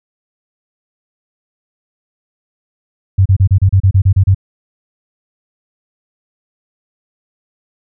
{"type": "tone bursts", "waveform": "sine", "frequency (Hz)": 96, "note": "G2", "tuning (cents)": -36, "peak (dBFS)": -5, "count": 11, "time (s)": [3.18, 4.347], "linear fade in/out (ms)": 10, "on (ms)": 77, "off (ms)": 32, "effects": []}